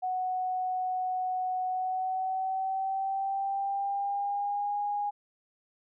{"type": "tone with pitch glide", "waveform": "sine", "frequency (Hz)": [740, 821.1], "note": ["F#5", "G#5"], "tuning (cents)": [0, -20], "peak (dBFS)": -28, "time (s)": [0.02, 5.11], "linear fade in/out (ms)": 20, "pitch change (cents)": 180, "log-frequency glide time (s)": [1.67, 4.78], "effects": []}